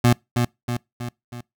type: tone with echo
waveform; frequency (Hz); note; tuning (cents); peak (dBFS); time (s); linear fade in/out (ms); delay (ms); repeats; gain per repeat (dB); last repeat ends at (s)
25% pulse; 120.7; B2; -39; -9; 0.04-0.13; 5; 320; 4; -5; 1.41
effects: noise-tail reverb RT60 0.2 s tail -25 dB re dry